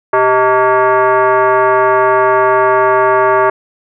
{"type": "tone with frequency modulation", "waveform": "sine", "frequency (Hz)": 119.9, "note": "A#2", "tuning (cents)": 49, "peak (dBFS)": -7, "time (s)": [0.13, 3.5], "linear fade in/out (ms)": 5, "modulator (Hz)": 511, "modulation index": 2.5, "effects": []}